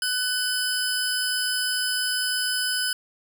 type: tone pair together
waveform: 25% pulse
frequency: 1501 / 5049 Hz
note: F#6 / D#8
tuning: +24 / +25 cents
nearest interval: octave + major sixth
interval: 2101 cents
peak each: -22 dBFS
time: 0.02-2.93 s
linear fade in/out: 2 ms
effects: none